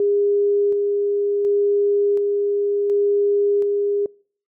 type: tone with tremolo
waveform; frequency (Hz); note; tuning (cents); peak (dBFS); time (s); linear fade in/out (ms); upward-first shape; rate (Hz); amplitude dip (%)
sine; 406.5; G#4; -37; -15; 0-4.06; 2; square; 0.69; 25
effects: noise-tail reverb RT60 0.5 s tail -26 dB re dry